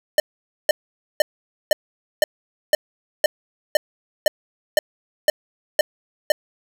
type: tone bursts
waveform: square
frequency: 605 Hz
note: D#5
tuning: 49 cents flat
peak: -12 dBFS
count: 13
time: 0.18-6.32 s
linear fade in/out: 2 ms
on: 20 ms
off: 490 ms
effects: none

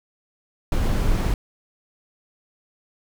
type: noise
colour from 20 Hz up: brown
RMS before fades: -20 dBFS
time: 0.72-1.34 s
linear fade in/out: 2 ms
effects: none

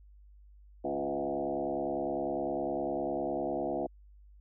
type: tone with frequency modulation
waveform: sine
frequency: 493.9 Hz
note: B4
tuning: in tune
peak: -30 dBFS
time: 0.84-3.87 s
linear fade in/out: 10 ms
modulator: 69.9 Hz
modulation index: 3.5
effects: added 50 Hz sine -53 dBFS peak until 4.4 s

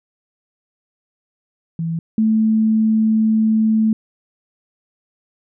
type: tone pair in turn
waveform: sine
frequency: 164.81 / 219.4 Hz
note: E3 / A3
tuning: 0 / -5 cents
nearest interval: perfect fourth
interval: 495 cents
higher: second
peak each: -19 / -12 dBFS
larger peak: second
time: 1.79-1.99 / 2.18-3.93 s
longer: second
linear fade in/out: 2 ms
effects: none

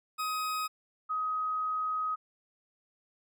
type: tone pair in turn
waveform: 40% pulse / sine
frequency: 1260 / 1260 Hz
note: D#6 / D#6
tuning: +21 / +21 cents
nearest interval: unison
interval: 0 cents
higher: neither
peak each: -30 / -29 dBFS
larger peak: second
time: 0.18-0.68 / 1.09-2.16 s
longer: second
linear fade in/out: 20 ms
effects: none

